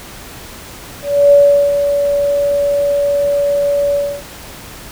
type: tone with ADSR envelope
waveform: sine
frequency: 571 Hz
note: D5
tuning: 49 cents flat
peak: -3 dBFS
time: 1.02-4.23 s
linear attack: 300 ms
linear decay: 390 ms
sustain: -8 dB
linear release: 280 ms
effects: pink hiss -33 dBFS RMS until 4.91 s